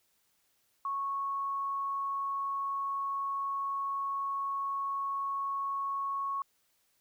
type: tone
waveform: sine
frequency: 1104 Hz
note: C#6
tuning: 7 cents flat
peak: -31 dBFS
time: 0.85-6.42 s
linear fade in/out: 2 ms
effects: white hiss -73 dBFS RMS until 7 s